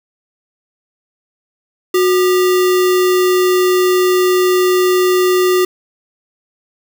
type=tone with sample-and-hold; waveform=sine; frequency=366 Hz; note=F#4; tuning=19 cents flat; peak=-9 dBFS; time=1.94-5.65 s; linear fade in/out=5 ms; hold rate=1575 Hz; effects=none